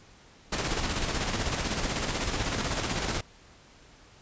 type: noise with tremolo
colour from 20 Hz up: pink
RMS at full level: -28 dBFS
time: 0.52-3.21 s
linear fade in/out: 5 ms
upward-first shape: square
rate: 16 Hz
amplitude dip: 40%
effects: pink hiss -55 dBFS RMS until 4.21 s + resampled to 16000 Hz